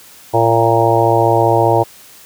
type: harmonic tone with a mistuned harmonic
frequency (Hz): 114.9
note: A#2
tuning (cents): -25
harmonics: 1 / 3 / 4 / 5 / 6 / 7 / 8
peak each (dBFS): -17 / -17 / -17 / -17 / -17 / -17 / -17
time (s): 0.33-1.84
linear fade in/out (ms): 20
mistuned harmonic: 8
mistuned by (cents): +24
effects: white hiss -41 dBFS RMS until 2.25 s + high-pass 60 Hz 12 dB/octave